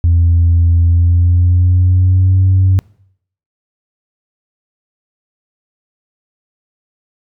sine tone with pitch glide, 84.9 to 94.2 Hz, F2 to F#2, -48 to +32 cents, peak -5 dBFS, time 0.04-2.79 s, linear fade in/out 0 ms, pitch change +180 cents, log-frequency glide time 0.84-2.4 s, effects noise-tail reverb RT60 0.7 s tail -26 dB re dry + tanh soft clip ceiling -4 dBFS

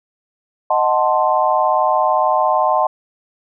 sine chord, D# diminished seventh, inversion none, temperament equal, 622.3 / 740 / 880 / 1046.5 Hz, D#5 / F#5 / A5 / C6, 0 / 0 / 0 / 0 cents, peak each -18 dBFS, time 0.7-2.87 s, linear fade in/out 5 ms, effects none

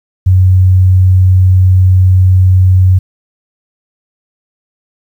sine tone, 92.8 Hz, F#2, 6 cents sharp, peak -3 dBFS, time 0.26-2.99 s, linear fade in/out 10 ms, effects 7-bit

